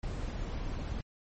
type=noise; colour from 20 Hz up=brown; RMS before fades=-36 dBFS; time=0.03-1.01 s; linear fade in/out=2 ms; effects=MP3 32 kbps